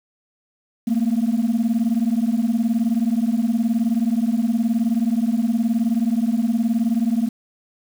sine beating tone pair, 220 / 239 Hz, A3 / A#3, 0 / +43 cents, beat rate 19 Hz, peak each -18 dBFS, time 0.87-7.29 s, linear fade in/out 10 ms, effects tanh soft clip ceiling -13 dBFS + 7-bit

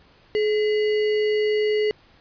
sine tone with sample-and-hold, 424.8 Hz, G#4, 39 cents sharp, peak -18 dBFS, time 0.35-1.91 s, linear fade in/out 0 ms, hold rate 2450 Hz, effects pink hiss -55 dBFS RMS until 2.2 s + resampled to 11025 Hz

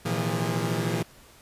sawtooth tone cluster, 116.2 / 129.6 / 161.1 / 174.5 / 407.3 Hz, A#2 / C3 / E3 / F3 / G#4, -5 / -16 / -39 / -1 / -34 cents, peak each -26 / -33 / -26 / -27 / -30 dBFS, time 0.05-1.03 s, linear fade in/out 10 ms, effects pink hiss -53 dBFS RMS until 1.41 s + resampled to 32000 Hz

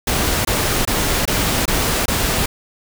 pink noise bursts, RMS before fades -18 dBFS, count 6, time 0.07-2.46 s, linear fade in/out 5 ms, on 380 ms, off 22 ms, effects none

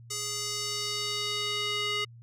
square tone with band-pass filter sweep, 415.3 Hz, G#4, in tune, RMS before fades -32 dBFS, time 0.1-2.05 s, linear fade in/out 10 ms, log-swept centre 6900 to 2800 Hz, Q 1.8, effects added 117 Hz sine -47 dBFS peak until 2.22 s

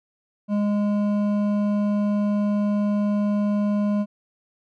sine tone with hard clipping, 206.1 Hz, G#3, 13 cents flat, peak -21 dBFS, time 0.48-4.06 s, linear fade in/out 50 ms, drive 9 dB, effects none

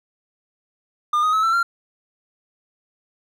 triangle tone with pitch steps, 1208 / 1249.2 / 1291.7 / 1335.7 / 1381.2 Hz, D6 / D#6 / E6 / E6 / F6, +48 / +7 / -36 / +22 / -20 cents, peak -14 dBFS, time 1.13-1.63 s, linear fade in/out 5 ms, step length 100 ms, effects none

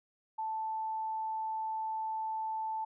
sine tone, 880 Hz, A5, in tune, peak -33 dBFS, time 0.38-2.85 s, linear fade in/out 10 ms, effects none

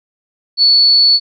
sine tone, 4435 Hz, C#8, in tune, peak -6 dBFS, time 0.57-1.2 s, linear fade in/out 50 ms, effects none

